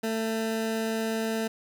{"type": "tone", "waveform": "20% pulse", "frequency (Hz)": 222.9, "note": "A3", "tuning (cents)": 23, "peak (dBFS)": -22, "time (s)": [0.03, 1.48], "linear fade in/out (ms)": 10, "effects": []}